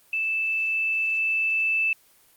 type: tone with level ramp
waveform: sine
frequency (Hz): 2637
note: E7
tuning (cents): 0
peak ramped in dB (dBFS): -23 to -20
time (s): 0.13-1.93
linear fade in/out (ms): 2
effects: white hiss -58 dBFS RMS until 2.36 s + Opus 24 kbps